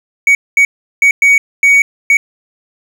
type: tone bursts at uneven times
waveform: triangle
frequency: 2246 Hz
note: C#7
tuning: 22 cents sharp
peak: -3 dBFS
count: 6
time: 0.27-0.35 / 0.57-0.65 / 1.02-1.11 / 1.22-1.38 / 1.63-1.82 / 2.1-2.17 s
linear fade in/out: 2 ms
effects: 7-bit